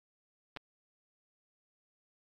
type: clicks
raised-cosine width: 0.3 ms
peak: -26 dBFS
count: 2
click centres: 0.564 / 0.571 s
effects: AAC 48 kbps